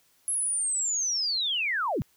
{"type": "linear sweep", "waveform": "sine", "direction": "down", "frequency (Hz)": [10960, 79.8], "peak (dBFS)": -25, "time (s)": [0.28, 2.02], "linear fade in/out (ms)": 0, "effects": ["white hiss -65 dBFS RMS until 2.16 s"]}